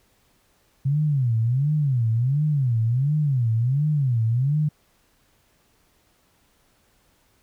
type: tone with vibrato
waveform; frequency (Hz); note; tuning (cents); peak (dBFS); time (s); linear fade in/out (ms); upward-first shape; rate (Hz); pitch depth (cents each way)
sine; 130.81; C3; 0; -18; 0.85-4.69; 10; sine; 1.4; 270
effects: pink hiss -63 dBFS RMS until 7.42 s